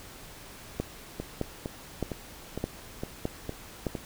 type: two click trains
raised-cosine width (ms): 2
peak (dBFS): -15 / -19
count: 6 / 7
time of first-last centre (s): 0.8-3.867 / 1.2-3.952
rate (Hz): 1.63 / 2.18
effects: pink hiss -47 dBFS RMS until 4.05 s